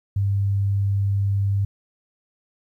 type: tone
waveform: sine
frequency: 99.4 Hz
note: G2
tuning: 25 cents sharp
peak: -18 dBFS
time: 0.16-1.65 s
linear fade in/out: 5 ms
effects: 10-bit